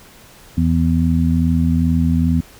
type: harmonic tone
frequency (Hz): 82.41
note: E2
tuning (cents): 0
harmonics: 1 / 2 / 3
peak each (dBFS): -17 / -17 / -17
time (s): 0.57-2.41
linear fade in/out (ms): 10
effects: pink hiss -44 dBFS RMS until 2.59 s